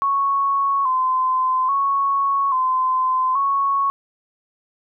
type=tone with vibrato; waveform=sine; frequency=1068 Hz; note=C6; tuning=35 cents sharp; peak=-16 dBFS; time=0.02-3.9 s; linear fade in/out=0 ms; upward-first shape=square; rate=0.6 Hz; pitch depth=62 cents each way; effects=none